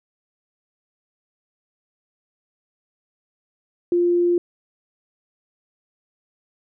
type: tone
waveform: sine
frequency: 349.2 Hz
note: F4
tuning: in tune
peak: -15 dBFS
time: 3.92-4.38 s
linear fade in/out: 2 ms
effects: none